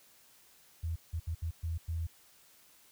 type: tone bursts at uneven times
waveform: sine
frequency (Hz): 82.41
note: E2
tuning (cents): 0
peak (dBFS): -32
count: 6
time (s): 0.83-0.96 / 1.13-1.2 / 1.27-1.35 / 1.42-1.51 / 1.63-1.78 / 1.88-2.07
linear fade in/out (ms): 10
effects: white hiss -62 dBFS RMS until 2.91 s